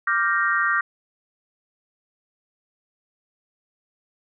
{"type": "chord", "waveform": "sine", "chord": "G minor seventh", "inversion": "second", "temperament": "equal", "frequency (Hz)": [1174.7, 1396.9, 1568, 1864.7], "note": ["D6", "F6", "G6", "Bb6"], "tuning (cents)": [0, 0, 0, 0], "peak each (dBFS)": -24, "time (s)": [0.07, 0.81], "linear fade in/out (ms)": 5, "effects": []}